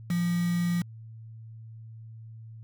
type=tone with quantisation; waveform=sine; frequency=173.8 Hz; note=F3; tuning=8 cents flat; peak=-24 dBFS; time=0.1-0.82 s; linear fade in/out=5 ms; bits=6; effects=added 112 Hz sine -42 dBFS peak until 2.63 s